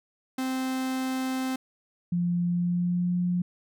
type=tone; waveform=45% pulse; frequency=260.4 Hz; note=C4; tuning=8 cents flat; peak=-27 dBFS; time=0.38-1.56 s; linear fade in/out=5 ms
type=tone with pitch glide; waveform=sine; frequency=174.61 to 177.66 Hz; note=F3 to F3; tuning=0 to +30 cents; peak=-23 dBFS; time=2.12-3.42 s; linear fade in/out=5 ms; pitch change=+30 cents; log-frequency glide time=2.48-3.14 s
effects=none